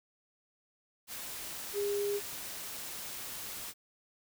sine tone in noise, 407.1 Hz, G#4, 35 cents flat, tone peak -30 dBFS, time 1.73-2.21 s, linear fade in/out 50 ms, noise white, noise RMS -42 dBFS, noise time 1.07-3.74 s, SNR +9 dB, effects none

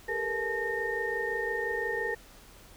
sine tone cluster, 401.4 / 451.6 / 477.4 / 860 / 1834 Hz, G4 / A4 / A#4 / A5 / A#6, +41 / +45 / +41 / -40 / -29 cents, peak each -37 / -36 / -36 / -39 / -32 dBFS, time 0.08-2.15 s, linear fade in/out 10 ms, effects added 41 Hz sine -56 dBFS peak until 2.76 s + pink hiss -54 dBFS RMS until 2.76 s

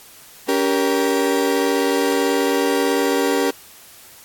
35% pulse chord, G diminished, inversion second, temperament just, 282.2 / 392 / 470.4 Hz, Db4 / G4 / Bb4, +31 / 0 / +16 cents, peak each -19 dBFS, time 0.48-3.51 s, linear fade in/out 10 ms, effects white hiss -44 dBFS RMS until 4.24 s + AAC 64 kbps

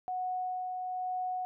sine tone with tremolo, 736 Hz, F#5, 9 cents flat, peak -31 dBFS, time 0.08-1.45 s, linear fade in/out 0 ms, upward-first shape sine, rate 1.1 Hz, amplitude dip 30%, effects none

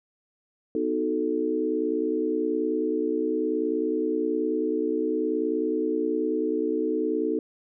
sine chord, B dominant seventh, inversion none, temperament equal with one note detuned, 250.5 / 311.1 / 370 / 440 Hz, B3 / D#4 / F#4 / A4, +25 / 0 / 0 / 0 cents, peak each -32 / -27 / -31 / -27 dBFS, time 0.75-7.39 s, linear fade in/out 2 ms, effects none

